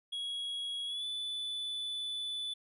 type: tone with pitch glide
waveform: triangle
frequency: 3322 to 3483 Hz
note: G#7 to A7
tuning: 0 to -18 cents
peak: -34 dBFS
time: 0.12-2.54 s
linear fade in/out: 10 ms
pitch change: +82 cents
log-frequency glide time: 0.86-1.05 s
effects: resampled to 32000 Hz